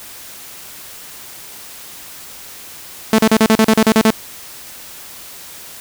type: tone bursts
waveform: sawtooth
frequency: 220 Hz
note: A3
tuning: in tune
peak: -4 dBFS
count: 11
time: 3.13-4.105 s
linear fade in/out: 2 ms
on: 55 ms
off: 37 ms
effects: white hiss -35 dBFS RMS until 5.8 s